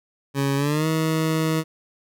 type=tone with pitch glide; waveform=20% pulse; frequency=138.59 to 159.2 Hz; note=C#3 to D#3; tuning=0 to +40 cents; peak=-15 dBFS; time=0.34-1.64 s; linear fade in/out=50 ms; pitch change=+240 cents; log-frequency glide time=0.56-0.87 s; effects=none